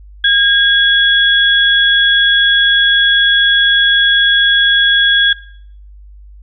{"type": "tone pair together", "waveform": "sine", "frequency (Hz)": [1624, 3359], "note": ["G#6", "G#7"], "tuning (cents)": [-39, 19], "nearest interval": "octave + minor second", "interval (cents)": 1258, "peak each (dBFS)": -10, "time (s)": [0.24, 5.33], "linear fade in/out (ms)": 5, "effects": ["noise-tail reverb RT60 0.6 s tail -19 dB re dry", "added 50 Hz sine -34 dBFS peak until 6.42 s"]}